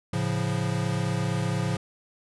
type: chord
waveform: square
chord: A augmented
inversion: none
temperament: equal with one note detuned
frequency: 110 / 138.59 / 173.91 Hz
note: A2 / C#3 / E#3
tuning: 0 / 0 / -7 cents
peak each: -30 dBFS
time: 0.13-1.77 s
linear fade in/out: 5 ms
effects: resampled to 24000 Hz